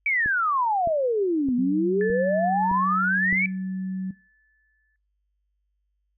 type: exponential two-way sweep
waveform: sine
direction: down then up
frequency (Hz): 2325 to 239.3 to 2325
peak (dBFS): -20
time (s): 0.06-3.46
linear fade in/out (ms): 2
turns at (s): 1.55
type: click train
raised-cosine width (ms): 3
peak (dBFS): -22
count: 6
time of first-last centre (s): 0.26-3.327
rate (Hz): 1.63
type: tone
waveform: sine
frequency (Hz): 187.8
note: F#3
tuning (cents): +26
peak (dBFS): -26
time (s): 1.58-4.11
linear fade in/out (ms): 5
type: tone with exponential decay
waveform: sine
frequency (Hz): 1742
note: A6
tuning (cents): -18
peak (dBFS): -29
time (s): 2.01-4.96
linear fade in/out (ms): 1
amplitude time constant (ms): 640
effects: noise-tail reverb RT60 0.3 s tail -20 dB re dry + added 50 Hz sine -70 dBFS peak until 6.17 s